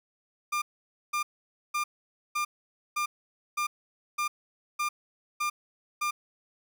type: tone bursts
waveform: 30% pulse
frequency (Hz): 1200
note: D6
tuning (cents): +37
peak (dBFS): -24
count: 10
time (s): 0.52-6.11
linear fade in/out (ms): 10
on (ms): 100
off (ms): 510
effects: none